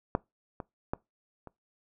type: clicks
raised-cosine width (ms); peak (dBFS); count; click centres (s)
1; -11 / -23 / -16 / -30; 4; 0.151 / 0.602 / 0.935 / 1.473
effects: noise-tail reverb RT60 0.2 s tail -23 dB re dry